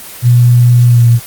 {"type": "tone with pitch glide", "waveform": "sine", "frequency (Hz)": [121.5, 118.25], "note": ["B2", "A#2"], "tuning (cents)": [-28, 25], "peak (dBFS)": -3, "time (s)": [0.22, 1.2], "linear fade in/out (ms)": 50, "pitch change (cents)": -47, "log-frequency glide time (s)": [0.85, 1.05], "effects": ["white hiss -29 dBFS RMS until 1.26 s", "Opus 24 kbps"]}